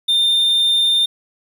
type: tone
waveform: triangle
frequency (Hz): 3611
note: A7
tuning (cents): +44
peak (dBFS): -11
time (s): 0.08-1.06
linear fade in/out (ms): 10
effects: 8-bit